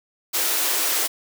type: high-pass noise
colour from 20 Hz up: white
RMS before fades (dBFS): -22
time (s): 0.33-1.08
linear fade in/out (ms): 20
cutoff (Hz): 290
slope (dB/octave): 96
effects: none